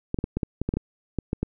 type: clicks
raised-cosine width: 3 ms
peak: -12 dBFS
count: 12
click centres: 0.144 / 0.188 / 0.241 / 0.37 / 0.432 / 0.616 / 0.69 / 0.739 / 0.77 / 1.187 / 1.331 / 1.43 s
effects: none